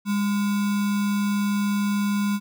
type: tone with sample-and-hold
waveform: sine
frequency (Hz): 203.3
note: G#3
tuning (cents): -37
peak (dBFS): -20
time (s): 0.05-2.4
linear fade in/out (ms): 50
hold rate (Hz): 1225
effects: none